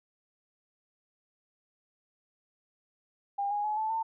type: tone with pitch steps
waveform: sine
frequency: 803 / 825.6 / 848.8 / 872.6 / 897.2 Hz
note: G5 / G#5 / G#5 / A5 / A5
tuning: +41 / -10 / +38 / -15 / +34 cents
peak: -28 dBFS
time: 3.38-4.03 s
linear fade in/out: 10 ms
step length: 130 ms
effects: none